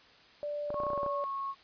sine tone with pitch glide, 587.3 to 572.9 Hz, D5 to D5, 0 to -43 cents, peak -33 dBFS, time 0.43-1.24 s, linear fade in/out 0 ms, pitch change -43 cents, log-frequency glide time 0.86-1 s
clicks, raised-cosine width 1 ms, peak -25 dBFS, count 10, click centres 0.704 / 0.743 / 0.802 / 0.835 / 0.867 / 0.903 / 0.933 / 0.977 / 1.032 / 1.063 s
sine tone, 1096 Hz, C#6, 20 cents flat, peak -33 dBFS, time 0.73-1.55 s, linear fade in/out 50 ms
effects white hiss -58 dBFS RMS until 1.63 s + resampled to 11025 Hz

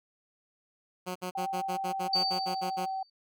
10% pulse tone bursts, 182.2 Hz, F#3, 26 cents flat, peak -25 dBFS, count 12, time 1.06-2.861 s, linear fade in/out 20 ms, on 96 ms, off 59 ms
sine tone with pitch glide, 776 to 766.6 Hz, G5 to G5, -18 to -39 cents, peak -31 dBFS, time 1.35-3.03 s, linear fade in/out 5 ms, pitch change -21 cents, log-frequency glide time 1.86-2.82 s
sine tone with exponential decay, 4596 Hz, D8, 38 cents flat, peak -23 dBFS, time 2.13-3.1 s, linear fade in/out 5 ms, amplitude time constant 210 ms
effects none

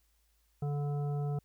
harmonic tone, 144.8 Hz, D3, 24 cents flat, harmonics 1 / 3 / 5 / 7 / 9, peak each -31 / -42 / -45 / -60 / -55 dBFS, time 0.62-1.39 s, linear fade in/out 5 ms, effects added 54 Hz sine -70 dBFS peak until 1.44 s + white hiss -75 dBFS RMS until 1.44 s

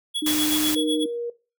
square tone with tremolo, 3366 Hz, G#7, 23 cents sharp, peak -23 dBFS, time 0.14-1.05 s, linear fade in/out 20 ms, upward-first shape sine, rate 8 Hz, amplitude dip 85%
sine tone with pitch glide, 303.6 to 306.6 Hz, D#4 to D#4, -42 to -25 cents, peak -22 dBFS, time 0.22-1.06 s, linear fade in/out 5 ms, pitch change +17 cents, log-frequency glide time 0.37-0.78 s
white noise, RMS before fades -26 dBFS, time 0.26-0.75 s, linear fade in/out 5 ms
sine tone, 473.7 Hz, A#4, 28 cents sharp, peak -26 dBFS, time 0.76-1.3 s, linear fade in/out 5 ms
effects noise-tail reverb RT60 0.3 s tail -18 dB re dry

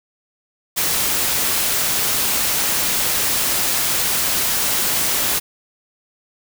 white noise, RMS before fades -19 dBFS, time 0.76-5.4 s, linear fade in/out 20 ms, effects none

